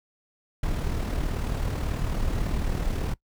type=noise with amplitude modulation; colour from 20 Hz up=brown; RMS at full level=-25 dBFS; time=0.63-3.14 s; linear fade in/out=5 ms; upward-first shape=sine; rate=38.3 Hz; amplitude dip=45%; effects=noise-tail reverb RT60 0.1 s tail -21 dB re dry